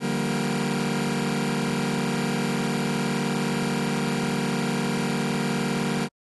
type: chord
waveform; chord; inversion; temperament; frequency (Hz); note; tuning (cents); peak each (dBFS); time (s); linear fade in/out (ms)
sawtooth; G minor seventh; second; just; 147 / 176.4 / 196 / 235.2; D3 / F3 / G3 / Bb3; +2 / +18 / 0 / +16; -26 / -29 / -24 / -23; 0-6.09; 50
effects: AAC 32 kbps